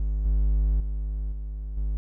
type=tone with level steps; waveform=triangle; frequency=51.1 Hz; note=G#1; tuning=27 cents flat; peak=-21 / -17 / -24 / -28 / -22 dBFS; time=0-1.97 s; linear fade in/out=0 ms; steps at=0.25 / 0.8 / 1.32 / 1.77 s; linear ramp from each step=2 ms; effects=none